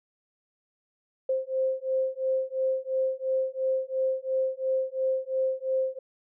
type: beating tone pair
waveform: sine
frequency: 523.3 / 526.2 Hz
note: C5 / C5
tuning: 0 / +10 cents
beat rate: 2.9 Hz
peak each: -28 dBFS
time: 1.29-5.99 s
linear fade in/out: 5 ms
effects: none